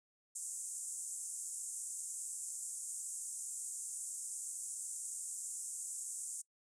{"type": "band-pass noise", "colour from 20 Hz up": "pink", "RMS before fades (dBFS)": -44, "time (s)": [0.35, 6.42], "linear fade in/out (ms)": 10, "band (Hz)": [7200, 9400], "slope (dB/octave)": 48, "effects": ["noise-tail reverb RT60 0.1 s tail -23 dB re dry"]}